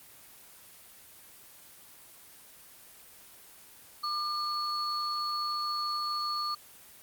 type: tone pair together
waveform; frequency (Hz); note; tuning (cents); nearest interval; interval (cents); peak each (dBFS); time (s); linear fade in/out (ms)
sine; 1200 / 4386; D6 / C#8; +37 / -19; octave + minor seventh; 2244; -31 / -34; 4.03-6.55; 10
effects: white hiss -53 dBFS RMS until 7.02 s + Opus 24 kbps